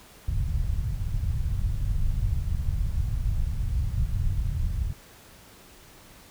pink low-pass noise, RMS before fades -26 dBFS, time 0.28-4.93 s, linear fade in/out 2 ms, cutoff 120 Hz, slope 24 dB/octave, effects pink hiss -51 dBFS RMS until 6.3 s

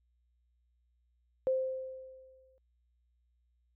sine tone with exponential decay, 522 Hz, C5, 4 cents flat, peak -25 dBFS, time 1.47-2.58 s, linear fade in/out 0 ms, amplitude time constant 240 ms, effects added 60 Hz sine -70 dBFS peak until 3.75 s

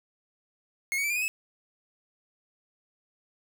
45% pulse tone with pitch steps, 2160 / 2240 / 2323 / 2409 / 2498 / 2591 Hz, C#7 / C#7 / D7 / D7 / D#7 / E7, -45 / +18 / -20 / +43 / +6 / -30 cents, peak -26 dBFS, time 0.92-1.28 s, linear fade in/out 0 ms, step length 60 ms, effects none

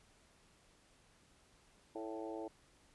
harmonic tone with a mistuned harmonic, 110 Hz, A2, in tune, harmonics 3 / 4 / 5 / 6 / 7 / 8, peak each -45 / -47 / -49 / -51 / -52 / -53 dBFS, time 1.95-2.48 s, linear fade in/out 5 ms, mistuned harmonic 5, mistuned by +23 cents, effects pink hiss -68 dBFS RMS until 2.94 s + resampled to 24000 Hz

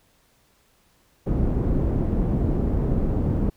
pink low-pass noise, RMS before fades -22 dBFS, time 1.26-3.5 s, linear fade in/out 10 ms, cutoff 340 Hz, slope 12 dB/octave, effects pink hiss -62 dBFS RMS until 3.56 s

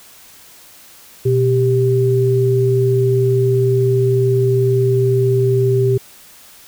sine tone pair together, 123.29 / 392 Hz, B2 / G4, -3 / 0 cents, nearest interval octave + minor sixth, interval 2003 cents, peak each -14 dBFS, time 1.25-5.98 s, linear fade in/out 10 ms, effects white hiss -43 dBFS RMS until 6.67 s

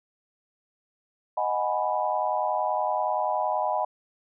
sine chord, G# minor seventh, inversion second, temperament equal, 622.3 / 740 / 830.6 / 987.8 Hz, D#5 / F#5 / G#5 / B5, 0 / 0 / 0 / 0 cents, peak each -29 dBFS, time 1.37-3.85 s, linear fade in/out 5 ms, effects none

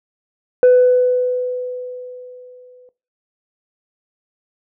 sine tone with exponential decay, 499.6 Hz, B4, 20 cents sharp, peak -3 dBFS, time 0.63-2.89 s, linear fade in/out 1 ms, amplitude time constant 490 ms, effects noise-tail reverb RT60 0.3 s tail -19 dB re dry + tanh soft clip ceiling -5 dBFS

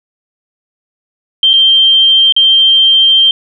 sine tone with dropouts, 3153 Hz, G7, 9 cents sharp, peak -4 dBFS, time 1.43-3.31 s, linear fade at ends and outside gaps 2 ms, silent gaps 1.533-1.537 / 2.324-2.364 s, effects none

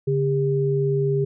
sine tone pair together, 141.9 / 401.4 Hz, C#3 / G4, +41 / +41 cents, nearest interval octave + tritone, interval 1800 cents, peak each -21 dBFS, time 0.07-1.25 s, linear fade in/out 10 ms, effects none

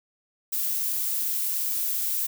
violet noise, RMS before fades -27 dBFS, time 0.52-2.27 s, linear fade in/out 10 ms, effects none

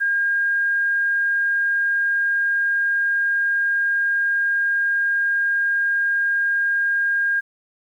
sine tone, 1615 Hz, G#6, 49 cents flat, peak -17 dBFS, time 0-7.41 s, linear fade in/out 20 ms, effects 9-bit

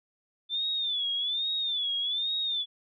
sine tone with vibrato, 3520 Hz, A7, in tune, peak -27 dBFS, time 0.49-2.66 s, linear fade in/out 50 ms, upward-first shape sine, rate 1.2 Hz, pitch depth 120 cents each way, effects none

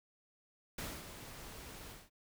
pink noise with ADSR envelope, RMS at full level -41 dBFS, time 0.78-2.1 s, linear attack 4 ms, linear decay 240 ms, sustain -9 dB, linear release 200 ms, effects none

